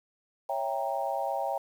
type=chord; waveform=sine; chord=C# diminished seventh; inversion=none; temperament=equal with one note detuned; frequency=554.4 / 659.3 / 788.5 / 932.3 Hz; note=C#5 / E5 / G5 / Bb5; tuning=0 / 0 / +10 / 0 cents; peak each=-34 / -34 / -32 / -36 dBFS; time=0.49-1.58 s; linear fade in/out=5 ms; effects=9-bit